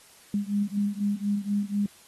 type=beating tone pair; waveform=sine; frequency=201.9 / 206 Hz; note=G#3 / G#3; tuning=-49 / -14 cents; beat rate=4.1 Hz; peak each=-27 / -28 dBFS; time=0.34-1.86 s; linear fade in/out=2 ms; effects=white hiss -54 dBFS RMS until 2.07 s + AAC 32 kbps